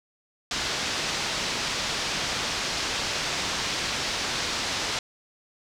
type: low-pass noise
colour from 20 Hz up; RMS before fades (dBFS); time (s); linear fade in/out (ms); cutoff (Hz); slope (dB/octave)
white; -29; 0.51-4.99; 2; 5800; 24
effects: none